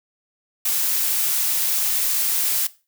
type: noise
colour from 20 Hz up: blue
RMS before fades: -21 dBFS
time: 0.65-2.67 s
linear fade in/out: 5 ms
effects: noise-tail reverb RT60 0.3 s tail -18 dB re dry